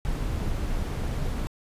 brown noise, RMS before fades -28 dBFS, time 0.05-1.47 s, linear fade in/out 0 ms, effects resampled to 32000 Hz

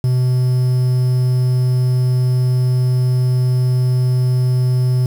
triangle tone with quantisation, 126.4 Hz, B2, 41 cents sharp, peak -10 dBFS, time 0.04-5.06 s, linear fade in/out 2 ms, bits 6, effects none

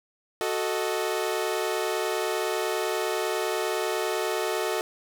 sawtooth chord, D# diminished, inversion first, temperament equal, 370 / 440 / 622.3 Hz, F#4 / A4 / D#5, 0 / 0 / 0 cents, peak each -26 / -25 / -28 dBFS, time 0.41-4.81 s, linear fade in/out 0 ms, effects none

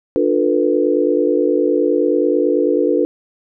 sine chord, B half-diminished seventh, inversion first, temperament just, 296.3 / 355.6 / 444.5 / 493.9 Hz, D4 / F4 / A4 / B4, +15 / +31 / +18 / 0 cents, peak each -18 dBFS, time 0.16-3.05 s, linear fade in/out 0 ms, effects none

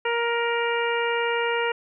harmonic tone, 469.3 Hz, A#4, 12 cents sharp, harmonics 1 / 2 / 3 / 4 / 5 / 6, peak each -25 / -28 / -30 / -31 / -32 / -33 dBFS, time 0.05-1.72 s, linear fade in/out 5 ms, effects none

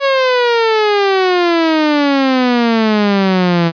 sawtooth exponential sweep, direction down, 559 to 164.81 Hz, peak -6 dBFS, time 0-3.72 s, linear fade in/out 50 ms, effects resampled to 11025 Hz

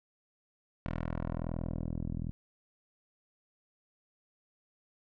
10% pulse tone with low-pass filter sweep, 41.22 Hz, E1, 1 cent sharp, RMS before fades -36 dBFS, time 0.86-2.31 s, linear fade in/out 0 ms, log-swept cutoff 2400 to 200 Hz, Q 0.89, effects none

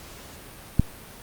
click, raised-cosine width 5 ms, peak -4 dBFS, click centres 0.796 s, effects pink hiss -44 dBFS RMS until 1.22 s + Opus 48 kbps

